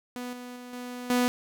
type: tone with level steps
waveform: sawtooth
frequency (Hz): 246.9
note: B3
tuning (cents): 0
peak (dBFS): -30 / -35 / -37 / -32 / -18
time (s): 0.16-1.28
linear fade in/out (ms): 0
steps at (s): 0.33 / 0.56 / 0.73 / 1.1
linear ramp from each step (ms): 2
effects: none